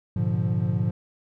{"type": "chord", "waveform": "triangle", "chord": "G# diminished seventh", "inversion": "none", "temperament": "equal with one note detuned", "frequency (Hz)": [103.83, 120.58, 146.83, 174.61], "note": ["G#2", "B2", "D3", "F3"], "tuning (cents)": [0, -41, 0, 0], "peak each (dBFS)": [-24, -25, -28, -25], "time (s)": [0.16, 0.91], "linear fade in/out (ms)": 5, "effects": []}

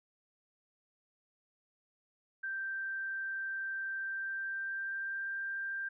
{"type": "tone with pitch glide", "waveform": "sine", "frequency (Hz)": [1568, 1583.5], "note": ["G6", "G6"], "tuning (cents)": [0, 17], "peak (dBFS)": -35, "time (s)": [2.43, 5.89], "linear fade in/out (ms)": 10, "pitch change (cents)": 17, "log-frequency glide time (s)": [3.96, 5.38], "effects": []}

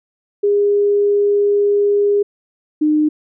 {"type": "tone pair in turn", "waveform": "sine", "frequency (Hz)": [407.9, 304.2], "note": ["G#4", "D#4"], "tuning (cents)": [-31, -39], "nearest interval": "perfect fourth", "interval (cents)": 508, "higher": "first", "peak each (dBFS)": -11, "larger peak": "neither", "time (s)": [[0.43, 2.23], [2.81, 3.09]], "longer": "first", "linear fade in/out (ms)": 10, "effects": []}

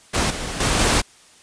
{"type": "noise with level steps", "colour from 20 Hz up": "pink", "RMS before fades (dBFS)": [-20, -28, -19, -17], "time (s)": [0.13, 1.02], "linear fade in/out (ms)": 20, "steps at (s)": [0.3, 0.6, 0.79], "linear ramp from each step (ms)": 5, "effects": ["white hiss -50 dBFS RMS until 1.42 s", "resampled to 22050 Hz"]}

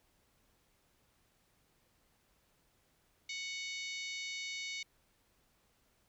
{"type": "harmonic tone", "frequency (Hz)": 740, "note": "F#5", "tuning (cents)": 0, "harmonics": [3, 4, 5, 6, 7, 8, 9, 10], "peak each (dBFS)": [-42, -49, -46, -48, -55, -50, -56, -58], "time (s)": [3.29, 4.83], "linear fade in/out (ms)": 5, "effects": ["pink hiss -73 dBFS RMS until 6.08 s"]}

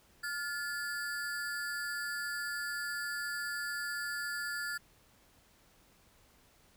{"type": "ring-modulated tone", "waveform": "square", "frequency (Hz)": 1568, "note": "G6", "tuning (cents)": 0, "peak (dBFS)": -33, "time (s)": [0.23, 4.78], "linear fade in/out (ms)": 10, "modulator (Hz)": 157, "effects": ["pink hiss -65 dBFS RMS until 6.76 s"]}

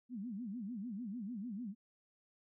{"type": "tone with vibrato", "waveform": "sine", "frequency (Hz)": 220, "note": "A3", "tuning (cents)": 0, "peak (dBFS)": -40, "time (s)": [0.09, 1.75], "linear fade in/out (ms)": 50, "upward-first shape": "sine", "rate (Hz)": 6.7, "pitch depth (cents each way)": 250, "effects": []}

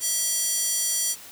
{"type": "tone with high-pass filter", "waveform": "square", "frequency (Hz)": 650, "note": "E5", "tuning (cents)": -24, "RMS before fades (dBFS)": -25, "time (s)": [0, 1.16], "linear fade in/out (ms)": 50, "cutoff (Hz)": 6900, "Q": 1.4, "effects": ["white hiss -44 dBFS RMS until 1.31 s", "high-pass 60 Hz 12 dB/octave"]}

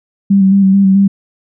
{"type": "tone with vibrato", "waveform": "sine", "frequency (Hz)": 194.7, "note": "G3", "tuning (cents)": -12, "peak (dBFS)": -5, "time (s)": [0.3, 1.08], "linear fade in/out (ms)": 10, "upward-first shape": "square", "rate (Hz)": 4.6, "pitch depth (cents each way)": 26, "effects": []}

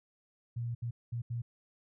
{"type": "tone bursts at uneven times", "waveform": "sine", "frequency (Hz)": 118.3, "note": "A#2", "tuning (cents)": 26, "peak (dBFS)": -33, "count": 4, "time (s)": [[0.56, 0.75], [0.82, 0.91], [1.12, 1.22], [1.3, 1.42]], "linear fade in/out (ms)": 10, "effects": []}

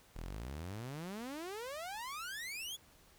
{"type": "exponential sweep", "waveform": "sawtooth", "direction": "up", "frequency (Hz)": [36.71, 3477], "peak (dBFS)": -38, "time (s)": [0.15, 2.77], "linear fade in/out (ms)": 20, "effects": ["pink hiss -64 dBFS RMS until 3.18 s"]}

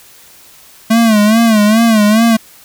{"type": "tone with vibrato", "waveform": "square", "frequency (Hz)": 219.2, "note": "A3", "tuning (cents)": -6, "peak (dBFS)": -7, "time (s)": [0.9, 2.37], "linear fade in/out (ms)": 10, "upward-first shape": "sine", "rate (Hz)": 2.4, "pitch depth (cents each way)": 100, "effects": ["white hiss -41 dBFS RMS until 2.64 s"]}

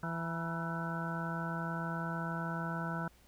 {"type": "harmonic tone with a mistuned harmonic", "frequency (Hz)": 166.5, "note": "E3", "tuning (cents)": 18, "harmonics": [1, 2, 3, 4, 5, 6, 8, 9], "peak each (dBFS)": [-37, -47, -50, -45, -49, -44, -43, -43], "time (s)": [0.03, 3.08], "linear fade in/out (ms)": 2, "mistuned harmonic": 6, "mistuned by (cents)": -50, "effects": ["added 60 Hz sine -65 dBFS peak until 3.27 s", "pink hiss -65 dBFS RMS until 3.27 s"]}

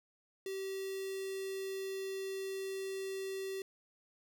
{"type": "tone with notch filter", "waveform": "square", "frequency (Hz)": 385.7, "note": "G4", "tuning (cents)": -28, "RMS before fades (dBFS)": -40, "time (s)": [0.46, 3.62], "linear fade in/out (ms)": 2, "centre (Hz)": 1100, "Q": 1.6, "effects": []}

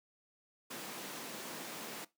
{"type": "high-pass noise", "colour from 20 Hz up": "pink", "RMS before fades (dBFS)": -45, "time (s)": [0.7, 2.05], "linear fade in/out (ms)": 10, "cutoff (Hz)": 190, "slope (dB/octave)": 24, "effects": ["noise-tail reverb RT60 0.2 s tail -19 dB re dry"]}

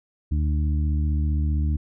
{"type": "harmonic tone", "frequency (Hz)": 75.4, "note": "D2", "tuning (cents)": 46, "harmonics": [1, 2, 3, 4], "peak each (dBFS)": [-20, -30, -34, -36], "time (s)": [0.31, 1.77], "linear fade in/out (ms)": 10, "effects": []}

